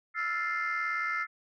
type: chord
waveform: sine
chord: F major seventh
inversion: third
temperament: equal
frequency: 1318.5 / 1396.9 / 1760 / 2093 Hz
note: E6 / F6 / A6 / C7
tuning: 0 / 0 / 0 / 0 cents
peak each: -33 / -35 / -35 / -32 dBFS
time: 0.14-1.27 s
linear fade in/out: 50 ms
effects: tanh soft clip ceiling -23 dBFS